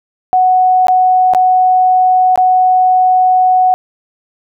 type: tone with dropouts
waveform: sine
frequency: 740 Hz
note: F#5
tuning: in tune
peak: -6 dBFS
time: 0.33-3.74 s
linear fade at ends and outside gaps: 0 ms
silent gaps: 0.87-0.883 / 1.336-1.348 / 2.358-2.376 s
effects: none